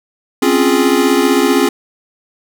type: chord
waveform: square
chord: Db major seventh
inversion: third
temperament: equal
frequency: 261.6 / 277.2 / 349.2 / 415.3 Hz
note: C4 / Db4 / F4 / Ab4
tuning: 0 / 0 / 0 / 0 cents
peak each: -16 dBFS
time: 0.42-1.69 s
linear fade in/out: 5 ms
effects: none